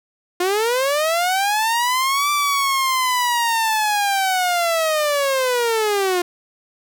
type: linear two-way sweep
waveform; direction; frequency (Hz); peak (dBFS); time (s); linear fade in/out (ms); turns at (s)
sawtooth; up then down; 349.2 to 1174.7 to 349.2; -13; 0.4-6.22; 5; 2.31
effects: none

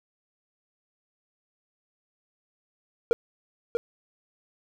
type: tone with echo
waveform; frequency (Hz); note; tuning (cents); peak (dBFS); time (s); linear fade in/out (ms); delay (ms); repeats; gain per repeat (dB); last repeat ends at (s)
triangle; 468.9; A#4; +10; -15; 3.11-3.13; 0; 640; 1; -5; 3.77
effects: none

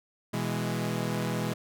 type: chord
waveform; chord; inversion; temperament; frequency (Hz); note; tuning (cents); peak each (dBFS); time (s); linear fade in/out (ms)
sawtooth; E major; second; equal; 123.47 / 164.81 / 207.7; B2 / E3 / G#3; 0 / 0 / 0; -29; 0.33-1.54; 10
effects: none

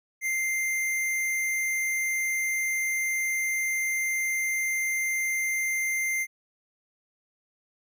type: tone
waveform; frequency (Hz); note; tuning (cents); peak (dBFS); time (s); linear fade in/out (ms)
square; 2093; C7; 0; -26; 0.21-6.27; 50
effects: none

